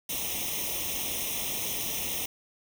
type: noise with comb filter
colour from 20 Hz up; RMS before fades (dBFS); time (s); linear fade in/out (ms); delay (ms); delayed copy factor
white; -32; 0.09-2.26; 5; 0.33; +0.9
effects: none